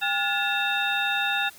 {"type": "tone cluster", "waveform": "sine", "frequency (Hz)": [803, 1428, 1721, 2689, 3680], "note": ["G5", "F6", "A6", "E7", "A#7"], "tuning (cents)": [41, 38, -39, 34, -23], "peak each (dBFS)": -29, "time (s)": [0.01, 1.5], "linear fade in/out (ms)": 20, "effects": ["white hiss -49 dBFS RMS until 1.58 s"]}